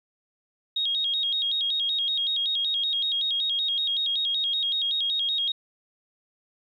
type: tone with vibrato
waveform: sine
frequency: 3500 Hz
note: A7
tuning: 10 cents flat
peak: -23 dBFS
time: 0.76-5.52 s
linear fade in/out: 5 ms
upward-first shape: square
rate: 5.3 Hz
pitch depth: 120 cents each way
effects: 10-bit